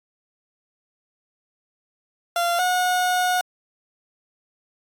30% pulse tone pair in turn, 690 / 727.2 Hz, F5 / F#5, -21 / -30 cents, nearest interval minor second, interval 91 cents, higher second, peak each -17 / -16 dBFS, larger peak second, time 2.36-2.59 / 2.59-3.41 s, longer second, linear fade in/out 2 ms, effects AAC 64 kbps

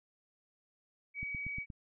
sine tone, 2268 Hz, C#7, 39 cents sharp, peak -37 dBFS, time 1.14-1.66 s, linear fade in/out 50 ms
click train, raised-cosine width 5 ms, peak -31 dBFS, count 5, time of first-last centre 1.23-1.702 s, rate 8.47 Hz
effects none

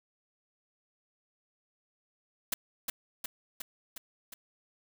white noise with echo, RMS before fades -30 dBFS, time 2.52-2.54 s, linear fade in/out 5 ms, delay 360 ms, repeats 5, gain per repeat -3 dB, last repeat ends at 4.34 s, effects none

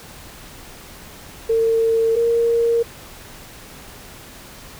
sine tone pair in turn, 453.1 / 465.3 Hz, A#4 / A#4, -49 / -3 cents, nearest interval unison, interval 46 cents, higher second, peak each -14 dBFS, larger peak neither, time 1.49-2.16 / 2.16-2.83 s, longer neither, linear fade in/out 10 ms, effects pink hiss -40 dBFS RMS until 4.79 s

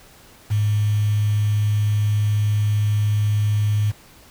sine tone with quantisation, 105 Hz, G#2, 19 cents sharp, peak -16 dBFS, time 0.5-3.92 s, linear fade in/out 20 ms, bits 6, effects pink hiss -48 dBFS RMS until 4.3 s

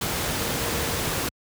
sine tone in noise, 466.2 Hz, A#4, in tune, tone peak -36 dBFS, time 0.4-1.01 s, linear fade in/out 5 ms, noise pink, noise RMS -26 dBFS, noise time 0.01-1.29 s, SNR -13 dB, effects high-pass 60 Hz 12 dB/octave

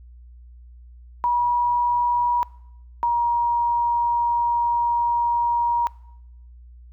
sine tone pair in turn, 964 / 948.5 Hz, B5 / A#5, -42 / +30 cents, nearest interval unison, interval 28 cents, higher first, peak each -17 dBFS, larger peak neither, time 1.24-2.43 / 3.03-5.87 s, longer second, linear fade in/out 0 ms, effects noise-tail reverb RT60 0.8 s tail -22 dB re dry + added 60 Hz sine -42 dBFS peak until 6.92 s

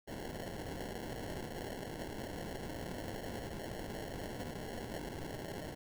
white noise with sample-and-hold, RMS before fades -43 dBFS, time 0.07-5.75 s, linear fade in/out 20 ms, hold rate 1225 Hz, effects none

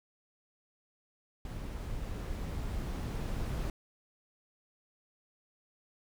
brown noise with level ramp, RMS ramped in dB -40 to -34 dBFS, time 1.45-3.7 s, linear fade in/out 2 ms, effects none

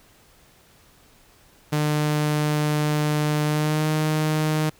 sawtooth tone with pitch glide, 150.4 to 154.63 Hz, D3 to D#3, +42 to -10 cents, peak -16 dBFS, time 1.72-4.7 s, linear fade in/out 10 ms, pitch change +48 cents, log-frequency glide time 3.45-3.87 s, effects pink hiss -55 dBFS RMS until 4.79 s

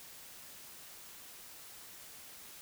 silence, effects white hiss -52 dBFS RMS until 2.61 s

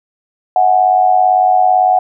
sine tone with amplitude modulation, 740 Hz, F#5, in tune, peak -4 dBFS, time 0.56-1.99 s, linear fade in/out 2 ms, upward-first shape sine, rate 97.9 Hz, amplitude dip 70%, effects none

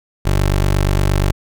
20% pulse tone, 48.54 Hz, G1, 16 cents flat, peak -8 dBFS, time 0.25-1.32 s, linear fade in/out 10 ms, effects none

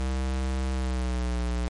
square tone with pitch glide, 65.2 to 60.48 Hz, C2 to B1, -5 to -36 cents, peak -26 dBFS, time 0-1.68 s, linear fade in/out 0 ms, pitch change -131 cents, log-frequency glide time 0.71-1.39 s, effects MP3 48 kbps

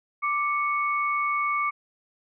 sine tone pair together, 1173.4 / 2215 Hz, D6 / C#7, -2 / -2 cents, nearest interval major seventh, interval 1100 cents, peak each -24 / -28 dBFS, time 0.22-1.71 s, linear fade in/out 20 ms, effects none

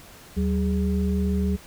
sine tone cluster, 76.4 / 189.8 / 413 Hz, D#2 / F#3 / G#4, -31 / +44 / -10 cents, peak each -24 / -23 / -32 dBFS, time 0.36-1.57 s, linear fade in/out 20 ms, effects pink hiss -47 dBFS RMS until 1.66 s

